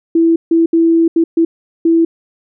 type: tone bursts at uneven times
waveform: sine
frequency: 330.8 Hz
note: E4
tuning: 6 cents sharp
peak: -7 dBFS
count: 6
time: 0.15-0.36 / 0.51-0.66 / 0.73-1.08 / 1.16-1.24 / 1.37-1.45 / 1.85-2.05 s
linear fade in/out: 5 ms
effects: none